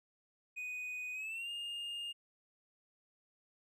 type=tone with pitch glide; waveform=triangle; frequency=2489 to 2826 Hz; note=D#7 to F7; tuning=0 to +20 cents; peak=-38 dBFS; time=0.56-2.13 s; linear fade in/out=20 ms; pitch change=+220 cents; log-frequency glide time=1.13-1.5 s; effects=none